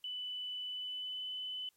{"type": "tone with pitch glide", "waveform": "sine", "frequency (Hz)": [2988, 3012], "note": ["F#7", "F#7"], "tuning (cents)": [16, 30], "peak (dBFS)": -38, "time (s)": [0.04, 1.69], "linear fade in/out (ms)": 2, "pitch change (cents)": 14, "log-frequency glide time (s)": [0.66, 1.24], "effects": ["white hiss -74 dBFS RMS until 1.76 s", "MP3 64 kbps"]}